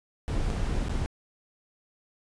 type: noise with dropouts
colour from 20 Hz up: brown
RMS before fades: -28 dBFS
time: 0.28-1.06 s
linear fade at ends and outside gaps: 0 ms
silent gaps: 0.502-0.506 / 0.884-0.895 s
effects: resampled to 22050 Hz